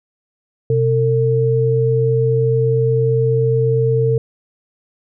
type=tone pair together; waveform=sine; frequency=126.7 / 451.5 Hz; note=B2 / A4; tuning=+45 / +45 cents; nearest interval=octave + minor seventh; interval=2200 cents; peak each=-15 dBFS; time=0.7-4.18 s; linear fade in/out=2 ms; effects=none